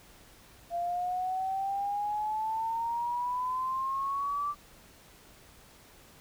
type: exponential sweep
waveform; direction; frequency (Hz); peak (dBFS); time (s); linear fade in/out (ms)
sine; up; 685 to 1174.7; -29; 0.7-4.55; 50
effects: pink hiss -56 dBFS RMS until 6.2 s